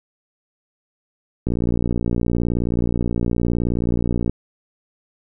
click train, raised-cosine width 3 ms, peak -8 dBFS, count 168, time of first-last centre 1.47-4.296 s, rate 59.1 Hz, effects none

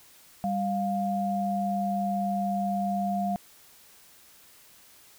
sine tone pair together, 197.27 / 703 Hz, G3 / F5, +11 / +11 cents, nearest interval octave + minor seventh, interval 2200 cents, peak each -28 dBFS, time 0.44-3.36 s, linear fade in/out 0 ms, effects white hiss -55 dBFS RMS until 5.18 s

